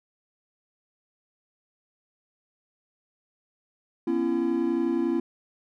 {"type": "tone cluster", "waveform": "triangle", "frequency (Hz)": [242.9, 274.1, 337], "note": ["B3", "C#4", "E4"], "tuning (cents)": [-29, -19, 38], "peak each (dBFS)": [-27, -27, -23], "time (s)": [4.07, 5.2], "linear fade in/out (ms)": 5, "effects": []}